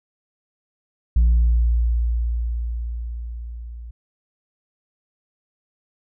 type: tone with level ramp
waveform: sine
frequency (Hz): 58.27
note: A#1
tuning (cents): 0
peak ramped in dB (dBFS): -9 to -33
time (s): 1.16-3.91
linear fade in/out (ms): 5
effects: tanh soft clip ceiling -11 dBFS